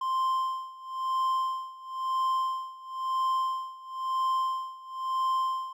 triangle tone with tremolo, 1046.5 Hz, C6, in tune, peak -22 dBFS, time 0.01-5.73 s, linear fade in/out 5 ms, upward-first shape sine, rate 0.99 Hz, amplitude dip 90%, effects none

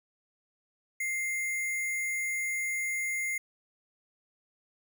sine tone with sample-and-hold, 2100 Hz, C7, 6 cents sharp, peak -29 dBFS, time 1-3.38 s, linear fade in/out 5 ms, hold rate 8820 Hz, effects none

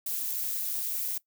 violet noise with amplitude modulation, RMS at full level -28 dBFS, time 0.06-1.18 s, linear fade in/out 5 ms, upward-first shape sine, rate 272 Hz, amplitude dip 90%, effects noise-tail reverb RT60 0.1 s tail -19 dB re dry

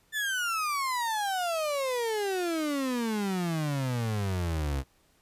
35% pulse exponential sweep, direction down, 1781 to 65.41 Hz, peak -26 dBFS, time 0.12-4.84 s, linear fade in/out 50 ms, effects pink hiss -66 dBFS RMS until 5.21 s + resampled to 32000 Hz

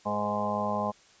harmonic tone with a mistuned harmonic, 103.83 Hz, G#2, in tune, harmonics 1 / 2 / 4 / 5 / 6 / 7 / 8 / 9 / 10, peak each -42 / -33 / -42 / -37 / -33 / -40 / -33 / -43 / -33 dBFS, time 0.05-0.92 s, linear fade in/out 20 ms, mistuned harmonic 5, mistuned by -20 cents, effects white hiss -58 dBFS RMS until 1.2 s + resampled to 16000 Hz

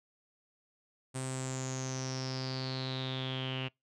sawtooth tone with low-pass filter sweep, 130.81 Hz, C3, in tune, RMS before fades -37 dBFS, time 1.14-3.69 s, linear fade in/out 20 ms, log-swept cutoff 8700 to 2800 Hz, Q 9.8, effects noise-tail reverb RT60 0.2 s tail -26 dB re dry

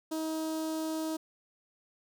sawtooth tone with notch filter, 317.1 Hz, D#4, 33 cents sharp, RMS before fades -34 dBFS, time 0.11-1.17 s, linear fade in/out 10 ms, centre 2100 Hz, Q 0.66, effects none

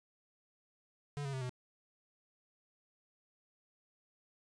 square tone with pitch steps, 144.2 / 137.85 / 131.77 / 125.97 Hz, D3 / C#3 / C3 / B2, -31 / -9 / +13 / +35 cents, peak -38 dBFS, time 1.17-1.494 s, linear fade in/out 0 ms, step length 81 ms, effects resampled to 22050 Hz + 11-bit

